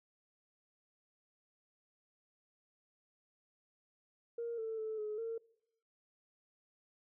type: tone with pitch steps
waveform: sine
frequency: 467.8 / 445.5 / 437.6 / 424.9 / 455.4 Hz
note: A#4 / A4 / A4 / G#4 / A#4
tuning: +6 / +22 / -9 / +40 / -40 cents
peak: -36 dBFS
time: 4.38-5.38 s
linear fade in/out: 5 ms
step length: 200 ms
effects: noise-tail reverb RT60 0.8 s tail -24 dB re dry + tanh soft clip ceiling -32 dBFS